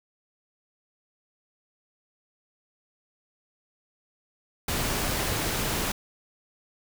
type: noise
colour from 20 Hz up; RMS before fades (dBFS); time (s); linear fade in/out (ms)
pink; -28; 4.68-5.92; 5
effects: none